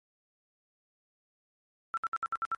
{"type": "tone bursts", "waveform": "sine", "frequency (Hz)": 1340, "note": "E6", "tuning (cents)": 28, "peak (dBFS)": -28, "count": 7, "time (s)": [1.94, 2.548], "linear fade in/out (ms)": 0, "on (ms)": 32, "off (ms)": 64, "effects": ["MP3 48 kbps"]}